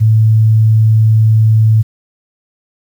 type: tone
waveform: sine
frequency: 110 Hz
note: A2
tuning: in tune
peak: -5 dBFS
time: 0-1.83 s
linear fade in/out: 20 ms
effects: 7-bit